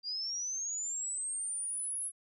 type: linear sweep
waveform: sine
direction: up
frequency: 4729 to 10870 Hz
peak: -34 dBFS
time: 0.03-2.12 s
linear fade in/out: 50 ms
effects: none